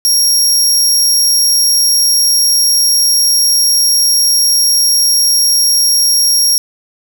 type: tone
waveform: 25% pulse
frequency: 5588 Hz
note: F8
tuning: in tune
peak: -3 dBFS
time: 0.05-6.58 s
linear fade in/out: 0 ms
effects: none